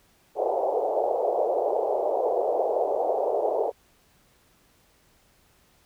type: band-pass noise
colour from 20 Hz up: pink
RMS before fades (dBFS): -25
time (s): 0.35-3.72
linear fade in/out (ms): 50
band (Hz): 420 to 780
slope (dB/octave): 48
effects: pink hiss -62 dBFS RMS until 5.85 s